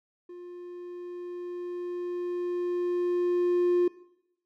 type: tone with level ramp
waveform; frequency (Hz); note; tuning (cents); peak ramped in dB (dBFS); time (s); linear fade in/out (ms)
triangle; 353.6; F4; +22; -39 to -17; 0.29-3.88; 5
effects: noise-tail reverb RT60 0.8 s tail -21 dB re dry + tanh soft clip ceiling -15 dBFS